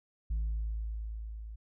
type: tone with level ramp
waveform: sine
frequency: 54.4 Hz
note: A1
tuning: 19 cents flat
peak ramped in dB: -26 to -41 dBFS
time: 0.3-1.56 s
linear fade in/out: 10 ms
effects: tanh soft clip ceiling -28 dBFS